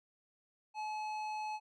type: tone with tanh clipping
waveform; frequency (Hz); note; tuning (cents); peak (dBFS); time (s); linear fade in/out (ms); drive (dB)
sine; 856; A5; -48; -39; 0.74-1.6; 50; 13
effects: none